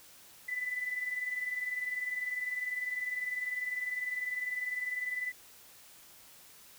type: tone pair together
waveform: sine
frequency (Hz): 1992 / 2012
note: B6 / B6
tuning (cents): +14 / +32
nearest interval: unison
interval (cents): 18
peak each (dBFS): -34 / -40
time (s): 0.48-5.32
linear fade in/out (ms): 10
effects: white hiss -56 dBFS RMS until 6.78 s